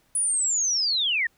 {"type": "linear sweep", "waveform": "sine", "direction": "down", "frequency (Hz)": [9956, 1760], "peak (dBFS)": -21, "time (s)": [0.15, 1.27], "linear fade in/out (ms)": 5, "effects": ["pink hiss -65 dBFS RMS until 1.37 s"]}